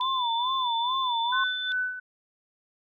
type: tone with vibrato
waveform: sine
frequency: 987.8 Hz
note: B5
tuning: in tune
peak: -25 dBFS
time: 0-1.44 s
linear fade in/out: 5 ms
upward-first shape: sine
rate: 2.3 Hz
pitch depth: 130 cents each way
type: tone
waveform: sine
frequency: 3517 Hz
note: A7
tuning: 1 cent flat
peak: -30 dBFS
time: 0.01-1.72 s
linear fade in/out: 0 ms
type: tone with tremolo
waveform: sine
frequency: 1500 Hz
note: F#6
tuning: 23 cents sharp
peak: -24 dBFS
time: 1.32-2 s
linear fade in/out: 10 ms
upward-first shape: sine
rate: 2.7 Hz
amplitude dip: 70%
effects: none